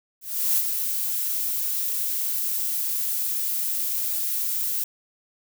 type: noise with ADSR envelope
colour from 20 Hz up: violet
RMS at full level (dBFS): -20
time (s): 0.21-4.84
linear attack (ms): 360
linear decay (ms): 52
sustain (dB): -6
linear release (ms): 3
effects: none